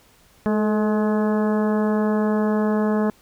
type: harmonic tone with a mistuned harmonic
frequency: 212 Hz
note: G#3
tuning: 36 cents sharp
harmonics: 1 / 2 / 3 / 4 / 5 / 6 / 7 / 8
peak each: -19 / -24 / -28 / -32 / -33 / -37 / -40 / -38 dBFS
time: 0.46-3.1 s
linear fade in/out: 0 ms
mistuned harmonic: 2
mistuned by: +35 cents
effects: pink hiss -55 dBFS RMS until 3.21 s